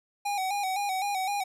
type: tone with vibrato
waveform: square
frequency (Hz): 784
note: G5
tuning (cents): 0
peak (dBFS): -28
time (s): 0.25-1.44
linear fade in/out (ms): 10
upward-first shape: square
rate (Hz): 3.9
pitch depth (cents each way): 65
effects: resampled to 32000 Hz + 10-bit